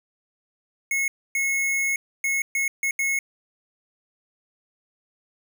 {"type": "tone bursts at uneven times", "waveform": "square", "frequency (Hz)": 2179, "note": "C#7", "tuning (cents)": -30, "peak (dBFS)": -22, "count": 6, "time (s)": [[0.91, 1.08], [1.35, 1.96], [2.24, 2.42], [2.55, 2.68], [2.83, 2.91], [2.99, 3.19]], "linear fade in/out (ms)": 2, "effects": []}